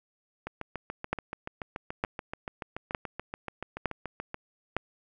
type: two click trains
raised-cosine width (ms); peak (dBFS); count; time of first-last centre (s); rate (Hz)
0.5; -20 / -12; 28 / 5; 0.47-4.344 / 1.13-4.766; 6.97 / 1.1
effects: none